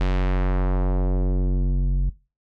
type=tone with low-pass filter sweep; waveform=square; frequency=46.25 Hz; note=F#1; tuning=in tune; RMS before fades=-20 dBFS; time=0-2.1 s; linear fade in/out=10 ms; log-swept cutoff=3800 to 120 Hz; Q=0.94; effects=noise-tail reverb RT60 0.3 s tail -20 dB re dry